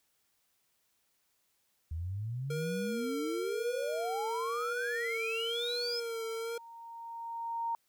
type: exponential sweep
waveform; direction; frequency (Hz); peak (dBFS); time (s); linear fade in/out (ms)
sine; up; 77 to 5274; -34; 1.91-6; 5
type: tone with vibrato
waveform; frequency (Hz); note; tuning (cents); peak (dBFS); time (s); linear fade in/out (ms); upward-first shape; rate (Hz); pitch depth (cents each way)
square; 466.2; A#4; 0; -36; 2.5-6.58; 5; sine; 0.99; 59
type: tone with exponential growth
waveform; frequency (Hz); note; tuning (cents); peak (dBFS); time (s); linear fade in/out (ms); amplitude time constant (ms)
sine; 925; A#5; -14; -30; 5.31-7.75; 1; 530
effects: white hiss -75 dBFS RMS until 7.88 s

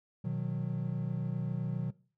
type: chord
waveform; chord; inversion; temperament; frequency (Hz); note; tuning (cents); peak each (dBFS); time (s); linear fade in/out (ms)
triangle; B major; none; equal with one note detuned; 123.47 / 155.56 / 183.08; B2 / D#3 / F#3; 0 / 0 / -18; -34; 0.24-1.91; 10
effects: noise-tail reverb RT60 0.4 s tail -20 dB re dry

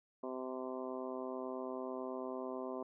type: harmonic tone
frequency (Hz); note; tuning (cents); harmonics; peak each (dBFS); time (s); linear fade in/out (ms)
129.1; C3; -23; 2 / 3 / 4 / 5 / 6 / 7 / 8 / 9; -45 / -44 / -47 / -46 / -56 / -54 / -49 / -59; 0.23-2.83; 5
effects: none

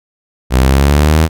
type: exponential sweep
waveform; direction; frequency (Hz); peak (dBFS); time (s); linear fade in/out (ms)
sawtooth; up; 62.4 to 81.7; -3; 0.5-1.29; 50
effects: none

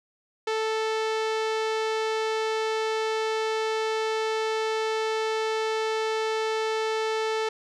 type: tone with low-pass filter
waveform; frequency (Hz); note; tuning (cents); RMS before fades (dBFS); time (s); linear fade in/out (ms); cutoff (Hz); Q
sawtooth; 440; A4; 0; -27; 0.47-7.49; 5; 4900; 0.9
effects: none

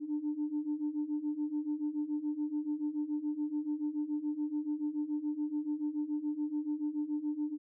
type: beating tone pair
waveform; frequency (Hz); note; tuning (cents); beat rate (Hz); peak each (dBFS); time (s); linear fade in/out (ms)
sine; 294.4 / 301.4; D4 / D4; +4 / +45; 7; -36 / -33; 0-7.58; 50
effects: tanh soft clip ceiling -26 dBFS

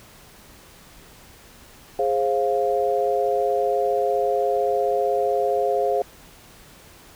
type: chord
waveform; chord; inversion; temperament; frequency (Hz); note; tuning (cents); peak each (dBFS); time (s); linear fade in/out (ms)
sine; F minor; first; equal with one note detuned; 415.3 / 530.9 / 698.5; Ab4 / C5 / F5; 0 / +25 / 0; -23; 1.99-6.02; 2
effects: pink hiss -48 dBFS RMS until 7.15 s

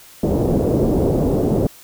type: low-pass noise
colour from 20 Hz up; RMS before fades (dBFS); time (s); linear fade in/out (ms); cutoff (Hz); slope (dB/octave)
white; -17; 0.23-1.67; 5; 500; 24
effects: white hiss -44 dBFS RMS until 1.83 s

